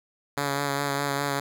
5% pulse tone with vibrato, 141.3 Hz, C#3, 34 cents sharp, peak -14 dBFS, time 0.37-1.4 s, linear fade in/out 5 ms, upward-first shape sine, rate 4.9 Hz, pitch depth 23 cents each way, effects none

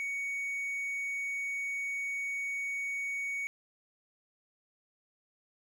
triangle tone, 2235 Hz, C#7, 14 cents sharp, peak -31 dBFS, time 0-3.47 s, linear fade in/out 0 ms, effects none

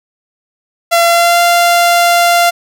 sawtooth tone with pitch glide, 681 to 692.9 Hz, F5 to F5, -44 to -14 cents, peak -3 dBFS, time 0.91-2.51 s, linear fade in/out 20 ms, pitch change +30 cents, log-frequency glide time 1.05-1.4 s, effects none

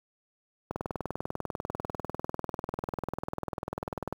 click train, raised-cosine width 1 ms, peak -18 dBFS, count 70, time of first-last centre 0.71-4.126 s, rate 20.2 Hz, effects high-pass 60 Hz 12 dB/octave + 8-bit

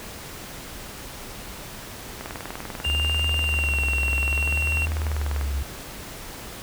click train, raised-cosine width 0.5 ms, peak -17 dBFS, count 66, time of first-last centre 2.21-5.412 s, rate 20.3 Hz
triangle tone with pitch glide, 2794 to 2740 Hz, F7 to F7, 0 to -34 cents, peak -22 dBFS, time 2.84-4.86 s, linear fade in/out 10 ms, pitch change -34 cents, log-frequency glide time 3.36-3.77 s
sine tone with vibrato, 73.42 Hz, D2, in tune, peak -23 dBFS, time 2.86-5.63 s, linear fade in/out 5 ms, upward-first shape sine, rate 0.63 Hz, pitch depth 110 cents each way
effects pink hiss -38 dBFS RMS until 6.62 s

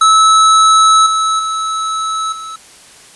square tone with level steps, 1302 Hz, E6, 22 cents flat, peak -6 / -12 / -16 / -25 dBFS, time 0.01-2.56 s, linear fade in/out 5 ms, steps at 1.06 / 1.39 / 2.32 s, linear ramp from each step 5 ms, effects white hiss -40 dBFS RMS until 3.15 s + resampled to 24000 Hz

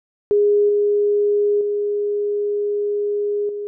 sine tone with level steps, 412 Hz, G#4, 14 cents flat, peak -12 / -14 / -18 / -24 dBFS, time 0.31-3.67 s, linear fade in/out 0 ms, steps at 0.69 / 1.61 / 3.49 s, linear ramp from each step 2 ms, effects none

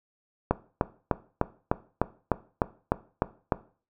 click train, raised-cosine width 1 ms, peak -7 dBFS, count 11, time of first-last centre 0.51-3.522 s, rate 3.32 Hz, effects noise-tail reverb RT60 0.4 s tail -17 dB re dry

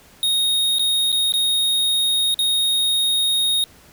square tone with dropouts, 3729 Hz, A#7, in tune, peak -17 dBFS, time 0.23-3.64 s, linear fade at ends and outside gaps 1 ms, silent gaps 0.785-0.794 / 1.119-1.126 / 1.322-1.338 / 2.343-2.39 s, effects pink hiss -49 dBFS RMS until 3.92 s

